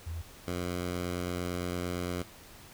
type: tone pair in turn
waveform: sine / 10% pulse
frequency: 82.8 / 88.79 Hz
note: E2 / F2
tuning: +8 / +29 cents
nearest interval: minor second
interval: 121 cents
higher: second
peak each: -34 / -24 dBFS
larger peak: second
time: 0.06-0.22 / 0.47-2.23 s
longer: second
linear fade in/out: 10 ms
effects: pink hiss -52 dBFS RMS until 2.73 s